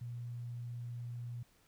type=tone; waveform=sine; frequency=120 Hz; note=B2; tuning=49 cents flat; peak=-40 dBFS; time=0.01-1.43 s; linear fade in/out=5 ms; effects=pink hiss -69 dBFS RMS until 1.67 s